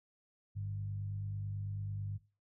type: tone with frequency modulation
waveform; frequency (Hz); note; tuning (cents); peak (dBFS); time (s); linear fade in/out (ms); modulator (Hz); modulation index
sine; 101; G#2; -48; -36; 0.55-2.18; 20; 49.1; 0.55
effects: noise-tail reverb RT60 0.3 s tail -18 dB re dry + high-pass 60 Hz 12 dB/octave